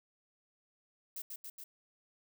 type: noise with echo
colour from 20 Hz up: violet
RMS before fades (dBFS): -42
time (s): 1.16-1.22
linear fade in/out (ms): 5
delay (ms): 140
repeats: 3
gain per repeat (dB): -2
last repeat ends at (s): 1.64
effects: none